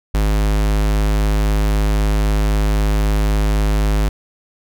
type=tone; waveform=square; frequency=51.91 Hz; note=G#1; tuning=in tune; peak=-14 dBFS; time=0.14-4.09 s; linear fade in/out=5 ms; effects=none